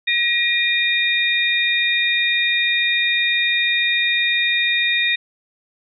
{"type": "tone cluster", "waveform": "sine", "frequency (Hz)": [1899, 2427, 3693], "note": ["A#6", "D#7", "A#7"], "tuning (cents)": [32, -44, -17], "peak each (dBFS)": -20, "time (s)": [0.07, 5.16], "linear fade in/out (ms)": 10, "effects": []}